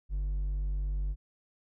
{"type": "tone with hard clipping", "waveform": "sine", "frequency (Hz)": 48.39, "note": "G1", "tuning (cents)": -22, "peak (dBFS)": -30, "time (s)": [0.09, 1.16], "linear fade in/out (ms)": 50, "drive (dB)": 3, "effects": []}